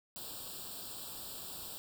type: noise with comb filter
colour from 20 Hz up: white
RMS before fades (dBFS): -45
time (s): 0.16-1.78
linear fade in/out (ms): 0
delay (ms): 0.24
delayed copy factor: +1
effects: none